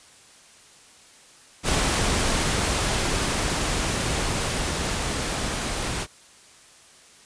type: noise with level ramp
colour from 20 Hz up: pink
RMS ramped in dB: -22 to -28 dBFS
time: 1.63-6.07 s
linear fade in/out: 50 ms
effects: white hiss -51 dBFS RMS until 7.25 s + resampled to 22050 Hz